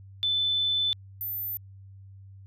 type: tone pair in turn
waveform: sine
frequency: 3515 / 14060 Hz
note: A7 / A9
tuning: -2 / -2 cents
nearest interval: 2 octaves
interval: 2400 cents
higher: second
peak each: -23 / -30 dBFS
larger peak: first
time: 0.23-0.93 / 1.21-1.57 s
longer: first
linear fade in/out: 0 ms
effects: added 97 Hz sine -45 dBFS peak until 2.46 s